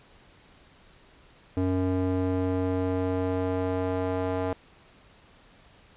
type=tone with band-pass filter sweep; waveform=square; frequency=92.5 Hz; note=F#2; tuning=in tune; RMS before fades=-27 dBFS; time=1.57-4.53 s; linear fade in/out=0 ms; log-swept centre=310 to 600 Hz; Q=1.2; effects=pink hiss -56 dBFS RMS until 5.96 s + resampled to 8000 Hz